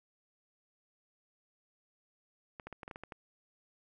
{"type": "clicks", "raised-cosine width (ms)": 0.5, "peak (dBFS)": -29, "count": 9, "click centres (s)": [2.598, 2.67, 2.727, 2.832, 2.879, 2.912, 2.959, 3.036, 3.122], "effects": []}